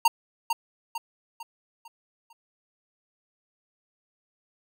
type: tone with echo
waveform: square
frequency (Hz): 924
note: A#5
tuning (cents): -16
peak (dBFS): -16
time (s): 0.05-0.08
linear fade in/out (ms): 5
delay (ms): 450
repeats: 5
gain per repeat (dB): -7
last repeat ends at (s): 2.33
effects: none